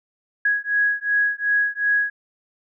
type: beating tone pair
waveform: sine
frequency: 1661 / 1663.7 Hz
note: G#6 / G#6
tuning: 0 / +3 cents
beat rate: 2.7 Hz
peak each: -21 dBFS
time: 0.45-2.1 s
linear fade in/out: 5 ms
effects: none